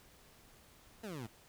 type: exponential sweep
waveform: 20% pulse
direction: down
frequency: 234.7 to 103.83 Hz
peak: -37 dBFS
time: 1.03-1.27 s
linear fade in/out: 10 ms
effects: pink hiss -62 dBFS RMS until 1.48 s